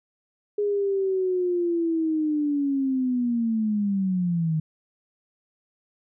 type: linear sweep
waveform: sine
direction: down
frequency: 415.3 to 154.6 Hz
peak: -21 dBFS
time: 0.58-4.6 s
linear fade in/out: 5 ms
effects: none